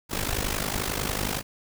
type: noise with amplitude modulation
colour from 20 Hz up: pink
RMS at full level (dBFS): -25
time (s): 0.09-1.43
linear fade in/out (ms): 50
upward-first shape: sine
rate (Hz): 51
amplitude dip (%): 80
effects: none